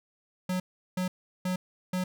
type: tone bursts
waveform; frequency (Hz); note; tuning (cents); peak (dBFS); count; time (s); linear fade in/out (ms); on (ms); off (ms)
square; 183.3; F#3; -16; -28; 4; 0.49-2.04; 5; 110; 370
effects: none